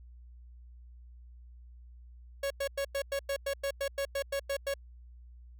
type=tone bursts; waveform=45% pulse; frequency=554.4 Hz; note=C#5; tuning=in tune; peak=-30 dBFS; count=14; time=2.43-4.74 s; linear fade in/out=5 ms; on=74 ms; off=98 ms; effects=added 60 Hz sine -49 dBFS peak until 5.59 s